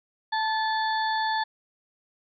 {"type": "harmonic tone with a mistuned harmonic", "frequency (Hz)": 880, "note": "A5", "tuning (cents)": 0, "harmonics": [1, 2, 4, 5], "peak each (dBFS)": [-25, -30, -36, -36], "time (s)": [0.32, 1.44], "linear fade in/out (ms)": 10, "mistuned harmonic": 2, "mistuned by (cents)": -24, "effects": []}